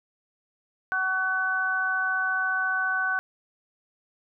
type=harmonic tone; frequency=376.2 Hz; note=F#4; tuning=29 cents sharp; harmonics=2 / 3 / 4; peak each=-33 / -32 / -24 dBFS; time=0.92-3.19 s; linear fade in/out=0 ms; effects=none